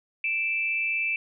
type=tone pair together; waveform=sine; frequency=2349 / 2633 Hz; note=D7 / E7; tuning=0 / -3 cents; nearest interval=major second; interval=197 cents; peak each=-27 dBFS; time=0.24-1.16 s; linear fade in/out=2 ms; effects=none